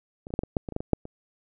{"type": "clicks", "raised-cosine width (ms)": 2, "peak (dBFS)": [-26, -30, -14, -12, -19, -10, -20, -23, -14, -19, -6, -26], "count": 12, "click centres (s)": [0.269, 0.305, 0.339, 0.391, 0.435, 0.568, 0.688, 0.723, 0.764, 0.805, 0.933, 1.054], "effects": []}